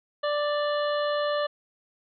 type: harmonic tone with a mistuned harmonic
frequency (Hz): 588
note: D5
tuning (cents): +2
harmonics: 1 / 2 / 3 / 5 / 6 / 7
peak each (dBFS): -25 / -31 / -35 / -39 / -41 / -42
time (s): 0.23-1.47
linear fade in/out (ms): 10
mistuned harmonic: 6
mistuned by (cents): -23
effects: none

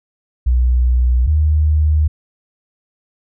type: tone pair in turn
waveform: sine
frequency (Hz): 61.74 / 76.47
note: B1 / D#2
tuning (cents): 0 / -29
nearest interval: major third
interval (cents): 371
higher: second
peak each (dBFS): -10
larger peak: neither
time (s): 0.46-1.27 / 1.27-2.08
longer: neither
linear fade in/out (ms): 10
effects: none

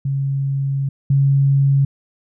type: tone pair in turn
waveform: sine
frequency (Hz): 137.5 / 138.22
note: C#3 / C#3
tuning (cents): -14 / -5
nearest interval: unison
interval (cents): 9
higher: second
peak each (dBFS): -17 / -11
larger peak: second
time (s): 0.05-0.89 / 1.1-1.85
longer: first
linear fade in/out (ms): 5
effects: none

